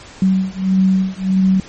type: beating tone pair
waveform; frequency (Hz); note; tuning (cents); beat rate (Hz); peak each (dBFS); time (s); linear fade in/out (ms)
sine; 188.5 / 190.1; F#3 / F#3; +32 / +47; 1.6; -15; 0.22-1.6; 2
effects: pink hiss -38 dBFS RMS until 1.68 s + MP3 32 kbps